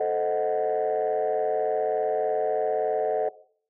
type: chord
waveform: sine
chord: A diminished seventh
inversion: none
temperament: equal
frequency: 440 / 523.3 / 622.3 / 740 Hz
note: A4 / C5 / Eb5 / Gb5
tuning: 0 / 0 / 0 / 0 cents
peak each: -25 / -30 / -26 / -27 dBFS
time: 0-3.29 s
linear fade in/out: 5 ms
effects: noise-tail reverb RT60 0.5 s tail -17 dB re dry + tanh soft clip ceiling -17 dBFS